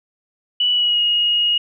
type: tone with pitch glide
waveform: sine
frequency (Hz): 2954 to 2877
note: F#7 to F#7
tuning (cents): -3 to -49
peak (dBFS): -14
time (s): 0.6-1.58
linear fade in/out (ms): 5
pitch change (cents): -46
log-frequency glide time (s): 0.72-1.01
effects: none